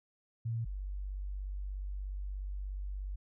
sine tone pair in turn, 114.7 / 48.42 Hz, A#2 / G1, -28 / -21 cents, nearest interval octave + minor third, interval 1493 cents, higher first, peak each -32 / -36 dBFS, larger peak first, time 0.45-0.65 / 0.65-3.16 s, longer second, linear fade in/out 10 ms, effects none

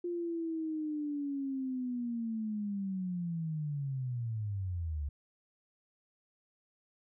sine linear sweep, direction down, 351.8 to 69.5 Hz, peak -33 dBFS, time 0.04-5.09 s, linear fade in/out 5 ms, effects none

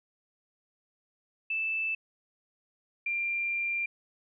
sine tone pair in turn, 2638 / 2381 Hz, E7 / D7, +1 / +23 cents, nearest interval major second, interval 178 cents, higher first, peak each -28 dBFS, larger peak neither, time 1.5-1.95 / 3.06-3.86 s, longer second, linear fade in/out 5 ms, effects none

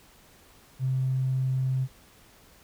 triangle tone with tanh clipping, 130.81 Hz, C3, in tune, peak -23 dBFS, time 0.79-1.88 s, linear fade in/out 50 ms, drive 2 dB, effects pink hiss -56 dBFS RMS until 2.63 s

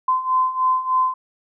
sine beating tone pair, 1027 / 1030.3 Hz, C6 / C6, -33 / -27 cents, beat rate 3.3 Hz, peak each -22 / -18 dBFS, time 0.08-1.14 s, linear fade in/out 5 ms, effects none

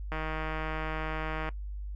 click train, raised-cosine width 0.5 ms, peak -20 dBFS, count 216, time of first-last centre 0.12-1.489 s, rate 157 Hz, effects noise-tail reverb RT60 0.1 s tail -19 dB re dry + added 50 Hz sine -35 dBFS peak until 1.95 s

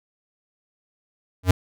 square tone with exponential growth, 91.7 Hz, F#2, 15 cents flat, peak -10 dBFS, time 1.43-1.51 s, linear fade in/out 5 ms, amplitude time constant 16 ms, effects none

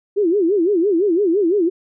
sine tone with vibrato, 370 Hz, F#4, in tune, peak -13 dBFS, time 0.16-1.7 s, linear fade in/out 20 ms, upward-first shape sine, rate 5.9 Hz, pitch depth 230 cents each way, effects none

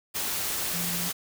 sine tone in noise, 173.7 Hz, F3, 9 cents flat, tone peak -34 dBFS, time 0.73-1.1 s, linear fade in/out 20 ms, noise white, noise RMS -30 dBFS, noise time 0.14-1.13 s, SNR -7 dB, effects none

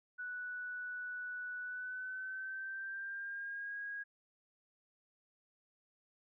sine tone with pitch glide, 1480 to 1642.2 Hz, F#6 to G#6, 0 to -20 cents, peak -40 dBFS, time 0.18-4.04 s, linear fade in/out 20 ms, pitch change +180 cents, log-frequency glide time 1.61-3.77 s, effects none

